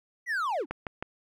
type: linear sweep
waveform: triangle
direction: down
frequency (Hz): 2015 to 239.6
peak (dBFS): -25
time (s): 0.26-0.66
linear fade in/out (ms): 50
type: click train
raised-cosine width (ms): 0.5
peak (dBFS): -18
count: 3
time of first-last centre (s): 0.71-1.025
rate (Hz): 6.34
effects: none